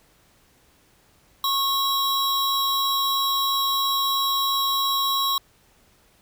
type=tone pair together; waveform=square; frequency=1094 / 3899 Hz; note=C#6 / B7; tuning=-23 / -23 cents; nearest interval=octave + minor seventh; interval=2200 cents; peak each=-24 / -24 dBFS; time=1.44-5.38 s; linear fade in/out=2 ms; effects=pink hiss -59 dBFS RMS until 6.21 s